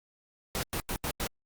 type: noise bursts at uneven times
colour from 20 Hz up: pink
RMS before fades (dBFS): -32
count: 5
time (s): 0.55-0.63 / 0.73-0.8 / 0.89-0.96 / 1.04-1.11 / 1.2-1.27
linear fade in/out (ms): 0
effects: Opus 48 kbps